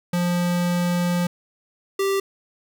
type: tone pair in turn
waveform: square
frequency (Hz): 175.7 / 391.7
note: F3 / G4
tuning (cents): +11 / -1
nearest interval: octave + major second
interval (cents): 1388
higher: second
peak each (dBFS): -20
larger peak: neither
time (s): 0.13-1.27 / 1.99-2.2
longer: first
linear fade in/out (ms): 5
effects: 10-bit